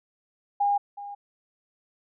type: tone with echo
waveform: sine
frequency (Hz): 811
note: G#5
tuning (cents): -41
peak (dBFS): -20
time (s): 0.6-0.78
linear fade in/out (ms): 10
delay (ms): 370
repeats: 1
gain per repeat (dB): -15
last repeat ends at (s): 1.15
effects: none